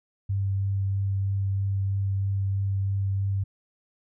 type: tone with vibrato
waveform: sine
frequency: 98 Hz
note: G2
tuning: in tune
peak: -23 dBFS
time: 0.29-3.44 s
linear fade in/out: 10 ms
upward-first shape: triangle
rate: 3.1 Hz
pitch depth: 11 cents each way
effects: none